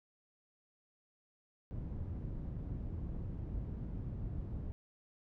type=low-pass noise; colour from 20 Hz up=white; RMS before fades=-41 dBFS; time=1.71-4.72 s; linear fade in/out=0 ms; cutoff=120 Hz; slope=12 dB/octave; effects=none